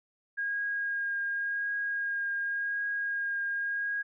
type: tone with vibrato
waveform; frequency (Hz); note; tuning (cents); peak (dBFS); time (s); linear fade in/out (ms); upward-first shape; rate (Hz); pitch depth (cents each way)
sine; 1628; G#6; -35; -29; 0.37-4.03; 20; triangle; 0.9; 14
effects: none